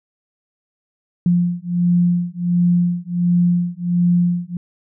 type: beating tone pair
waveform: sine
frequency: 174.61 / 176.01 Hz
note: F3 / F3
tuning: 0 / +14 cents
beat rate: 1.4 Hz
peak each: -17 / -17 dBFS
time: 1.26-4.57 s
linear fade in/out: 2 ms
effects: none

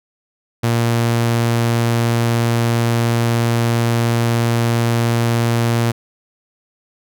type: tone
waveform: sawtooth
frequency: 117 Hz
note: A#2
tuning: 7 cents sharp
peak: -10 dBFS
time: 0.63-5.92 s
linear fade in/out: 10 ms
effects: none

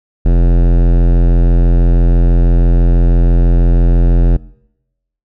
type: tone with hard clipping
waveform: sine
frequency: 43.05 Hz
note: F1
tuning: 24 cents flat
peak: -8 dBFS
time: 0.25-4.37 s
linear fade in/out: 10 ms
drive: 18 dB
effects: noise-tail reverb RT60 0.9 s tail -23 dB re dry

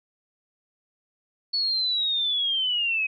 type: linear sweep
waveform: sine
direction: down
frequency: 4435 to 2517 Hz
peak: -22 dBFS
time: 1.53-3.07 s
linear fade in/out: 10 ms
effects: none

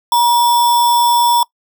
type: tone with sample-and-hold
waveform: sine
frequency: 955 Hz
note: A#5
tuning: 42 cents sharp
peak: -8 dBFS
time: 0.12-1.43 s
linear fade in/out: 2 ms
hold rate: 4410 Hz
effects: noise-tail reverb RT60 0.1 s tail -23 dB re dry

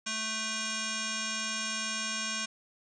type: tone with frequency modulation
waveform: sine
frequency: 1975.5 Hz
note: B6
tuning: in tune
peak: -31 dBFS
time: 0.06-2.46 s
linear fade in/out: 10 ms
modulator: 878 Hz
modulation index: 6
effects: none

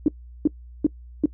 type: tone bursts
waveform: sine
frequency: 300.2 Hz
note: D4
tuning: 38 cents sharp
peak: -13 dBFS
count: 4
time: 0.06-1.258 s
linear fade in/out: 2 ms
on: 22 ms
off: 370 ms
effects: noise-tail reverb RT60 0.1 s tail -23 dB re dry + added 60 Hz sine -40 dBFS peak until 1.33 s

